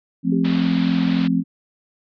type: chord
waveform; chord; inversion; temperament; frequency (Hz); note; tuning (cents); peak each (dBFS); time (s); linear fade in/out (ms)
sine; F major; none; just; 174.61 / 218.3 / 261.9; F3 / A3 / C4; 0 / -13 / +2; -20 / -22 / -19; 0.23-1.44; 50
type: tone with exponential decay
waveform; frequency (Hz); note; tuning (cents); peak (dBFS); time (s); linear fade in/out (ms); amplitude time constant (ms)
sine; 395.5; G4; +15; -24; 0.32-0.88; 5; 120
type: low-pass noise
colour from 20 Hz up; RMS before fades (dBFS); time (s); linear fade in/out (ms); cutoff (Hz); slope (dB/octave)
white; -33; 0.44-1.28; 10; 4200; 48
effects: none